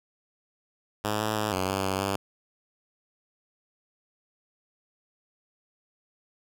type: tone with pitch steps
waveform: 5% pulse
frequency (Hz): 105.7 / 108.1 / 106.5 / 93.4 / 96.9 / 95.5 / 98.2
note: G#2 / A2 / G#2 / F#2 / G2 / G2 / G2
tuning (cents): +31 / -30 / +44 / +17 / -20 / -45 / +4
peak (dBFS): -15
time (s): 1.04-2.16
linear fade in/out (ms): 5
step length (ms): 160
effects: none